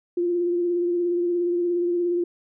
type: tone with vibrato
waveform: sine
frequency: 349.2 Hz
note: F4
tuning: in tune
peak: -20 dBFS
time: 0.17-2.24 s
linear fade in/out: 5 ms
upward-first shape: triangle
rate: 17 Hz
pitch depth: 33 cents each way
effects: none